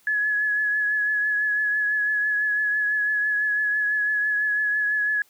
sine tone with vibrato, 1695 Hz, G#6, 35 cents sharp, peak -20 dBFS, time 0.07-5.22 s, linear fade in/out 2 ms, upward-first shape triangle, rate 6 Hz, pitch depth 30 cents each way, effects white hiss -60 dBFS RMS until 5.29 s

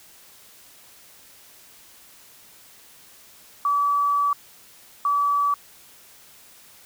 sine tone bursts at uneven times, 1148 Hz, D6, 40 cents flat, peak -18 dBFS, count 2, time 3.65-4.33 / 5.05-5.54 s, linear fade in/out 2 ms, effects white hiss -50 dBFS RMS until 6.85 s

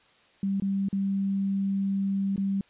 sine tone with dropouts, 196 Hz, G3, in tune, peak -24 dBFS, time 0.43-2.61 s, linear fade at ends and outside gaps 2 ms, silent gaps 0.6-0.621 / 0.886-0.928 / 2.361-2.378 s, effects white hiss -60 dBFS RMS until 2.69 s + resampled to 8000 Hz

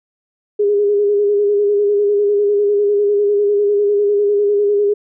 sine tone with vibrato, 409.7 Hz, G#4, 24 cents flat, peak -11 dBFS, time 0.59-4.94 s, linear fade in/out 10 ms, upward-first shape square, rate 10 Hz, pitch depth 26 cents each way, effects none

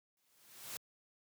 white noise with exponential growth, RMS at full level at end -42 dBFS, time 0.17-0.77 s, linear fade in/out 1 ms, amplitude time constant 130 ms, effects high-pass 100 Hz 12 dB/octave

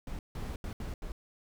brown noise bursts at uneven times, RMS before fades -38 dBFS, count 5, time 0.07-0.19 / 0.35-0.56 / 0.64-0.73 / 0.8-0.94 / 1.02-1.12 s, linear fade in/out 2 ms, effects none

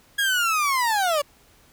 30% pulse linear sweep, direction down, 1661.2 to 559 Hz, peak -17 dBFS, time 0.18-1.22 s, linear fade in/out 10 ms, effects pink hiss -56 dBFS RMS until 1.72 s

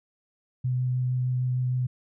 sine tone with vibrato, 126.4 Hz, B2, 41 cents sharp, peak -23 dBFS, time 0.64-1.87 s, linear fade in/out 10 ms, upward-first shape sine, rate 6.5 Hz, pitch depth 9 cents each way, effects none

